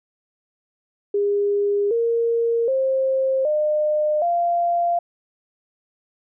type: tone with pitch steps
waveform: sine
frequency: 406.5 / 464.3 / 530.2 / 605.6 / 691.6 Hz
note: G#4 / A#4 / C5 / D#5 / F5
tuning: -37 / -7 / +23 / -47 / -17 cents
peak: -17 dBFS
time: 1.14-4.99 s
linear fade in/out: 5 ms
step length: 770 ms
effects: none